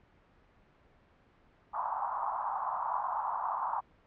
white band-pass noise, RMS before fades -34 dBFS, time 1.73-3.81 s, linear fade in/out 20 ms, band 790 to 1100 Hz, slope 48 dB/octave, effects pink hiss -64 dBFS RMS until 4.06 s + low-pass 2000 Hz 12 dB/octave

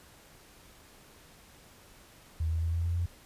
sine tone with pitch steps, 80.2 / 81.46 / 82.74 / 84.04 / 85.36 / 86.7 Hz, E2 / E2 / E2 / E2 / F2 / F2, -47 / -20 / +7 / +34 / -39 / -12 cents, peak -27 dBFS, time 2.4-3.06 s, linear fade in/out 5 ms, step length 110 ms, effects pink hiss -56 dBFS RMS until 3.25 s + resampled to 32000 Hz

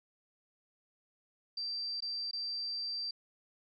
sine tone with dropouts, 4691 Hz, D8, 3 cents flat, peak -35 dBFS, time 1.57-3.11 s, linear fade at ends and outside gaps 5 ms, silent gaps 2.005-2.022 / 2.312-2.331 s, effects none

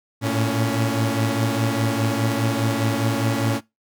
sawtooth tone cluster, 110.2 / 115.1 / 279.8 Hz, A2 / A#2 / C#4, +3 / -22 / +16 cents, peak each -20 dBFS, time 0.21-3.61 s, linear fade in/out 50 ms, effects noise-tail reverb RT60 0.2 s tail -21 dB re dry

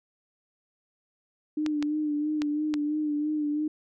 sine tone with vibrato, 300.1 Hz, D4, 38 cents sharp, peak -25 dBFS, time 1.57-3.68 s, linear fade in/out 5 ms, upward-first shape sine, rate 3 Hz, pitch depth 37 cents each way
clicks, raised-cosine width 0.2 ms, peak -16 dBFS, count 4, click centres 1.663 / 1.826 / 2.419 / 2.74 s
effects none

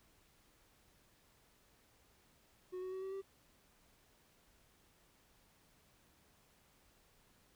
triangle tone with pitch steps, 366.5 / 372 / 377.7 / 383.4 / 389.2 Hz, F#4 / F#4 / F#4 / G4 / G4, -16 / +9 / +36 / -38 / -12 cents, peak -39 dBFS, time 2.72-3.22 s, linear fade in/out 20 ms, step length 100 ms, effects pink hiss -70 dBFS RMS until 7.55 s

